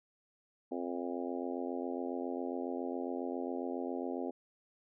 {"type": "harmonic tone with a mistuned harmonic", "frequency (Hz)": 87.31, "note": "F2", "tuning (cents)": 0, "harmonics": [3, 4, 5, 6, 7, 8, 9], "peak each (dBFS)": [-39, -41, -43, -45, -46, -47, -48], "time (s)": [0.71, 4.31], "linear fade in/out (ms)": 10, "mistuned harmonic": 9, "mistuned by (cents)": 41, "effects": []}